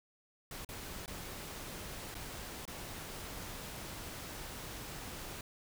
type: noise with dropouts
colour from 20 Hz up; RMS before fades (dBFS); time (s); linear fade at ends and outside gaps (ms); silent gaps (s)
pink; -45; 0.51-5.41; 2; 0.648-0.689 / 1.06-1.078 / 2.144-2.151 / 2.654-2.677
effects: none